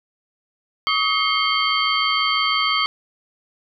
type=tone cluster; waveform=sine; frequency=1135 / 1261 / 2149 / 3150 / 4528 Hz; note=C#6 / D#6 / C7 / G7 / C#8; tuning=+41 / +23 / +46 / +8 / +36 cents; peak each=-24 / -23 / -23 / -23 / -25 dBFS; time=0.87-2.86 s; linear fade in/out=0 ms; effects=none